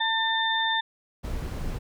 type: harmonic tone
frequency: 897 Hz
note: A5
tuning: 33 cents sharp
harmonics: 1 / 2 / 4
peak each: -27 / -27 / -27 dBFS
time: 0-0.81 s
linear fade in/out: 10 ms
type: noise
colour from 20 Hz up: brown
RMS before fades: -31 dBFS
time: 1.23-1.79 s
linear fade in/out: 20 ms
effects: none